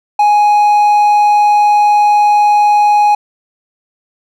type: tone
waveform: triangle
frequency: 832 Hz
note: G#5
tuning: 3 cents sharp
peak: -4 dBFS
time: 0.19-3.15 s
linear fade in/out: 5 ms
effects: none